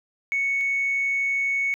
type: tone pair in turn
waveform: sine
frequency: 2217 / 2217 Hz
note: C#7 / C#7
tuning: 0 / 0 cents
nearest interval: unison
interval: 0 cents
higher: neither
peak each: -20 / -20 dBFS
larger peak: neither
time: 0.32-0.61 / 0.61-1.74 s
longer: second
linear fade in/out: 0 ms
effects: tanh soft clip ceiling -17 dBFS + 10-bit